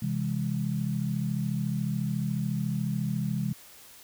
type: chord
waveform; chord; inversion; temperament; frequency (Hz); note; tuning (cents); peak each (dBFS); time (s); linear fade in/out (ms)
sine; C augmented; none; equal with one note detuned; 130.81 / 164.81 / 204.9; C3 / E3 / G#3; 0 / 0 / -23; -31; 0.02-3.53; 5
effects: white hiss -51 dBFS RMS until 4.03 s